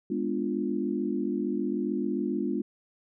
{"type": "chord", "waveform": "sine", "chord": "G# diminished seventh", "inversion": "none", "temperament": "equal with one note detuned", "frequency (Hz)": [206.2, 246.9, 293.7, 349.2], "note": ["G#3", "B3", "D4", "F4"], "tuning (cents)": [-12, 0, 0, 0], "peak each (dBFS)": -32, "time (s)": [0.1, 2.62], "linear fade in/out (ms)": 5, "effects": []}